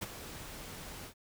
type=noise with ADSR envelope; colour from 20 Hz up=pink; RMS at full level=-36 dBFS; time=0.01-1.14 s; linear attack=15 ms; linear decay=25 ms; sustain=-10 dB; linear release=83 ms; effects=none